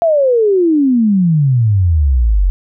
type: exponential sweep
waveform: sine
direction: down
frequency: 688 to 43.54 Hz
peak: -8 dBFS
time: 0.02-2.5 s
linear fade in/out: 0 ms
effects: none